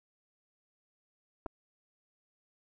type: clicks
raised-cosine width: 1 ms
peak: -25 dBFS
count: 2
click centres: 1.461 / 1.464 s
effects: none